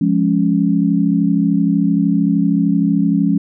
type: chord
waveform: sine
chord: Db major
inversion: first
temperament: equal with one note detuned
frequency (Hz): 174.61 / 207.7 / 278.1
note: F3 / Ab3 / Db4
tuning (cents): 0 / 0 / +6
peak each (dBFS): -16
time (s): 0.01-3.38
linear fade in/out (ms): 5
effects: none